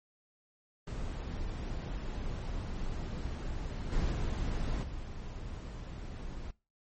brown noise with level steps, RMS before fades -37 / -31 / -33 / -41 dBFS, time 0.87-6.51 s, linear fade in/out 5 ms, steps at 3.91 / 4.11 / 4.82 s, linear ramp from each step 20 ms, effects noise-tail reverb RT60 0.3 s tail -23 dB re dry + MP3 32 kbps

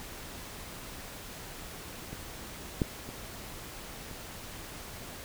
clicks, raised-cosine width 3 ms, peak -27 / -13 / -29 / -29 dBFS, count 4, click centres 2.13 / 2.818 / 3.09 / 4.113 s, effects pink hiss -44 dBFS RMS until 5.24 s

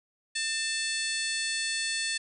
harmonic tone with a mistuned harmonic, 880 Hz, A5, in tune, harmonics 2 / 3 / 4 / 5 / 6 / 7 / 8 / 9 / 10, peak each -34 / -36 / -37 / -34 / -43 / -42 / -45 / -39 / -38 dBFS, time 0.35-2.18 s, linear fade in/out 10 ms, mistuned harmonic 2, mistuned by +39 cents, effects none

